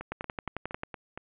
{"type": "two click trains", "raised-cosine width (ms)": 0.5, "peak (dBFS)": [-18, -23], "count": [9, 6], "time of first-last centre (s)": [[0.12, 0.834], [0.01, 1.176]], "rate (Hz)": [11.2, 4.29], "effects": ["resampled to 8000 Hz", "9-bit"]}